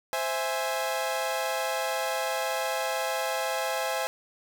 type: chord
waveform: sawtooth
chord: C augmented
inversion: none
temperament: equal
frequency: 523.3 / 659.3 / 830.6 Hz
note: C5 / E5 / G#5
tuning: 0 / 0 / 0 cents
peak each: -28 dBFS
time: 0.13-4.07 s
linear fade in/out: 0 ms
effects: none